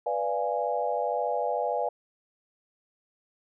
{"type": "chord", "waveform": "sine", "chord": "B diminished seventh", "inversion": "none", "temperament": "equal with one note detuned", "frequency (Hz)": [493.9, 587.3, 689.2, 830.6], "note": ["B4", "D5", "F5", "Ab5"], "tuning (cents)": [0, 0, -23, 0], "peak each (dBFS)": -31, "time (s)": [0.06, 1.89], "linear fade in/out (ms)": 5, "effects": []}